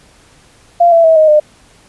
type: tone with pitch steps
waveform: sine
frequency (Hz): 691 / 668.2 / 646.2 / 624.9 / 604.3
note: F5 / E5 / E5 / D#5 / D5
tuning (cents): -19 / +23 / -35 / +7 / +49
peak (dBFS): -4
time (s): 0.8-1.4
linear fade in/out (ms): 10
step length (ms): 120
effects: pink hiss -46 dBFS RMS until 1.88 s + resampled to 24000 Hz